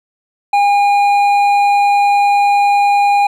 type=tone with hard clipping; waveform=sine; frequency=811 Hz; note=G#5; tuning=41 cents flat; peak=-10 dBFS; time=0.53-3.27 s; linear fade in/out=5 ms; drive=7 dB; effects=none